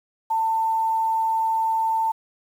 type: tone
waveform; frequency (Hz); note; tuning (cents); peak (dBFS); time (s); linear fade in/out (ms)
sine; 894; A5; +27; -19; 0.3-2.12; 10
effects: 8-bit